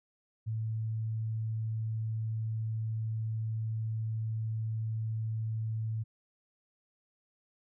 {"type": "tone", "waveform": "sine", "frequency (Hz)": 110.8, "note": "A2", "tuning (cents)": 13, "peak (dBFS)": -31, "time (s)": [0.46, 6.04], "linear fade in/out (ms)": 20, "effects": []}